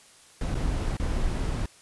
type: noise with dropouts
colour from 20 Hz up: brown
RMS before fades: -27 dBFS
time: 0.41-1.66 s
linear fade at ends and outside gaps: 2 ms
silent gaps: 0.544-0.551 / 0.969-0.997 s
effects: white hiss -54 dBFS RMS until 1.81 s + resampled to 24000 Hz